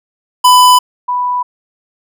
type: tone pair in turn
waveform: square / sine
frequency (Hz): 998 / 988.2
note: B5 / B5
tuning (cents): +18 / +1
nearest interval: unison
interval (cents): 17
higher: first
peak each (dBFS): -4 / -12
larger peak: first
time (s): 0.44-0.79 / 1.08-1.43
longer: neither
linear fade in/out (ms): 10
effects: none